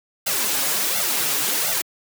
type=noise with flanger; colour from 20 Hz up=white; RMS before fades=-22 dBFS; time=0.26-1.82 s; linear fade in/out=10 ms; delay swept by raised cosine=1.4 to 7.3 ms; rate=1.4 Hz; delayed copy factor=+0.9; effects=high-pass 150 Hz 12 dB/octave